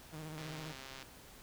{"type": "tone with vibrato", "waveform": "sawtooth", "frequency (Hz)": 155.56, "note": "D#3", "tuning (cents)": 0, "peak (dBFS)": -40, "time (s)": [0.12, 0.73], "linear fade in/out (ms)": 20, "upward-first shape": "square", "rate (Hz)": 15, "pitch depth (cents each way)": 38}
{"type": "click train", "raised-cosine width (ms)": 0.2, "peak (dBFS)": -31, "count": 87, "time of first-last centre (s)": [0.38, 1.027], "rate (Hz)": 133}
{"effects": ["pink hiss -56 dBFS RMS until 1.42 s"]}